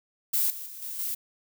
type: noise with level steps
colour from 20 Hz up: violet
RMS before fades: -25 / -38 / -42 / -36 / -31 dBFS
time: 0.33-1.15 s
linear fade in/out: 10 ms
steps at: 0.5 / 0.66 / 0.82 / 0.99 s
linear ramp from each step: 2 ms
effects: none